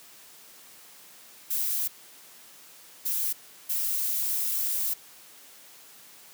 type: noise bursts at uneven times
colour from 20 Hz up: violet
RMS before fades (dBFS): -28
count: 3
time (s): 1.5-1.88 / 3.05-3.33 / 3.69-4.94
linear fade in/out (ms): 10
effects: white hiss -51 dBFS RMS until 6.33 s + high-pass 150 Hz 12 dB/octave